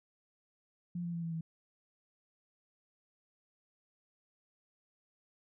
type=tone with pitch steps; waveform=sine; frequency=174.61 / 171.61 / 168.66 / 165.76 / 162.92 Hz; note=F3 / F3 / E3 / E3 / E3; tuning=0 / -30 / +40 / +10 / -20 cents; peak=-35 dBFS; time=0.95-1.41 s; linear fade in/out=5 ms; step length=92 ms; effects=none